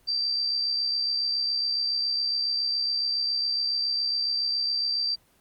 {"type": "tone with amplitude modulation", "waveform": "sine", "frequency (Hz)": 4686, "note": "D8", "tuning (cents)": -5, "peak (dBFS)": -22, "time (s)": [0.07, 5.16], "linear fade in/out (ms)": 20, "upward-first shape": "sine", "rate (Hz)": 67.2, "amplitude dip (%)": 40, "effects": ["pink hiss -62 dBFS RMS until 5.4 s", "Opus 24 kbps"]}